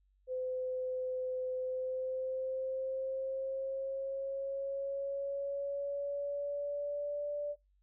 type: tone with pitch glide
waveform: sine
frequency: 511 to 583.6 Hz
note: C5 to D5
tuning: -41 to -11 cents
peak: -34 dBFS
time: 0.27-7.56 s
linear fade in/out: 50 ms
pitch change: +230 cents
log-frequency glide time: 1.55-7.3 s
effects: noise-tail reverb RT60 0.2 s tail -23 dB re dry + added 48 Hz sine -68 dBFS peak until 7.82 s